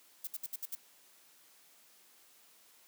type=noise bursts; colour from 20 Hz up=violet; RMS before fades=-39 dBFS; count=6; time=0.24-0.752 s; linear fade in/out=5 ms; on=32 ms; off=64 ms; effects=white hiss -63 dBFS RMS until 2.87 s + high-pass 200 Hz 12 dB/octave